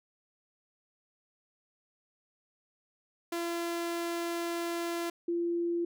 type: tone pair in turn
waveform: sawtooth / sine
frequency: 340.5 / 342.7 Hz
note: F4 / F4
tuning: -44 / -33 cents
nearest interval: unison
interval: 11 cents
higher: second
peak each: -28 dBFS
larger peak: neither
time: 3.32-5.1 / 5.28-5.85 s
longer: first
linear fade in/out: 5 ms
effects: none